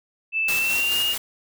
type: tone with pitch glide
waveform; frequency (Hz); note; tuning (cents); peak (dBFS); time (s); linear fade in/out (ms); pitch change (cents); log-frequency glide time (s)
sine; 2637 to 2843; E7 to F7; 0 to +30; -20; 0.32-1.16; 50; +130; 0.55-1
type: noise with tremolo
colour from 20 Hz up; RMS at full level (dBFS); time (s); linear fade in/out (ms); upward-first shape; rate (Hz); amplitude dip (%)
white; -28; 0.48-1.18; 5; square; 4.6; 30
effects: none